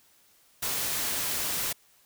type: noise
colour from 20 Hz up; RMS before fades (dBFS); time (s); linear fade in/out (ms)
white; -30; 0.62-1.73; 10
effects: white hiss -62 dBFS RMS until 2.05 s